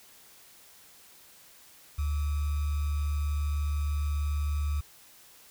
sine tone with sample-and-hold, 73.42 Hz, D2, in tune, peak -26 dBFS, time 1.98-4.81 s, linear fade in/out 10 ms, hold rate 1225 Hz, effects white hiss -55 dBFS RMS until 5.5 s

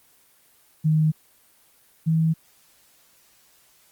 sine tone pair in turn, 155.8 / 161.11 Hz, D#3 / E3, +3 / -39 cents, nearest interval minor second, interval 58 cents, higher second, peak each -16 / -17 dBFS, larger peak first, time 0.84-1.12 / 2.06-2.34 s, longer neither, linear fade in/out 20 ms, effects white hiss -58 dBFS RMS until 3.91 s + Opus 24 kbps

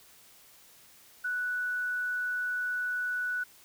sine tone, 1480 Hz, F#6, in tune, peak -29 dBFS, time 1.24-3.44 s, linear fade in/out 10 ms, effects white hiss -57 dBFS RMS until 3.64 s

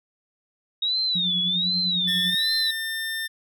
sine tone with vibrato, 3729 Hz, A#7, in tune, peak -21 dBFS, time 0.82-2.71 s, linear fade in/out 5 ms, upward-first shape sine, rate 1.3 Hz, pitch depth 170 cents each way
sine tone with tremolo, 180.1 Hz, F#3, 46 cents flat, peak -27 dBFS, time 1.15-2.35 s, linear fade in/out 5 ms, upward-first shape sine, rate 10 Hz, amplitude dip 60%
25% pulse tone, 1800 Hz, A6, 39 cents sharp, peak -23 dBFS, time 2.07-3.28 s, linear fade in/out 20 ms
effects none

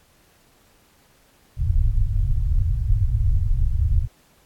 pink low-pass noise, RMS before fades -19 dBFS, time 1.56-4.08 s, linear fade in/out 50 ms, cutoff 120 Hz, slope 48 dB/octave, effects pink hiss -58 dBFS RMS until 4.45 s + AAC 64 kbps

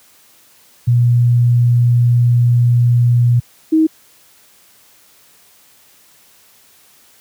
sine tone pair in turn, 120.6 / 317 Hz, B2 / D#4, -41 / +32 cents, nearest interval octave + perfect fourth, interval 1673 cents, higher second, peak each -8 dBFS, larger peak neither, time 0.87-3.4 / 3.72-3.87 s, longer first, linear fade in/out 10 ms, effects white hiss -49 dBFS RMS until 7.2 s + high-pass 60 Hz 12 dB/octave

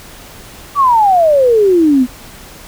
sine exponential sweep, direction down, 1174.7 to 241.6 Hz, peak -6 dBFS, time 0.75-2.07 s, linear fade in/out 50 ms, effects pink hiss -35 dBFS RMS until 2.67 s

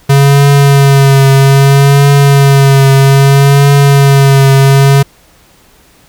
square tone with vibrato, 138.59 Hz, C#3, in tune, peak -3 dBFS, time 0.09-5.03 s, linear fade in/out 10 ms, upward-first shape triangle, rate 0.62 Hz, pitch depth 35 cents each way, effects pink hiss -44 dBFS RMS until 6.08 s

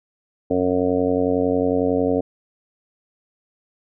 harmonic tone, 91 Hz, F#2, 28 cents flat, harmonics 1 / 2 / 3 / 4 / 5 / 6 / 7 / 8, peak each -32 / -31 / -21 / -33 / -21 / -25 / -28 / -31 dBFS, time 0.5-2.21 s, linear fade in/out 10 ms, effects none

